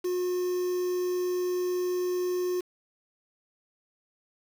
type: tone with quantisation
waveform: triangle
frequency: 360.9 Hz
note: F#4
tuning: 43 cents flat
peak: -24 dBFS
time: 0.04-2.61 s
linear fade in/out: 10 ms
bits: 7
effects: none